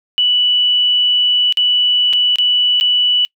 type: tone with dropouts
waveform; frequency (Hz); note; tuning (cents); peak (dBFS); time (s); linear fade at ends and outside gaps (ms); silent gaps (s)
sine; 2960; F#7; 0; -10; 0.18-3.25; 0; 1.525-1.572 / 2.129-2.134 / 2.358-2.385 / 2.8-2.81
effects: noise-tail reverb RT60 0.1 s tail -26 dB re dry